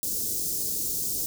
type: band-stop noise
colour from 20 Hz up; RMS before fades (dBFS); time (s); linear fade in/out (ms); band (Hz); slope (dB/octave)
white; -29; 0.03-1.26; 0; 440 to 5300; 24
effects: none